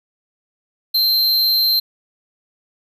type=tone with amplitude modulation; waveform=square; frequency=4129 Hz; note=C8; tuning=24 cents flat; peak=-12 dBFS; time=0.94-1.8 s; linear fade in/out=10 ms; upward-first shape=sine; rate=254 Hz; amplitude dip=40%; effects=none